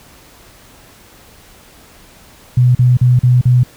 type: tone bursts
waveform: sine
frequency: 124.5 Hz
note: B2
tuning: 14 cents sharp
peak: -6 dBFS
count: 5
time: 2.57-3.634 s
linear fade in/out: 5 ms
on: 180 ms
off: 41 ms
effects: pink hiss -43 dBFS RMS until 3.76 s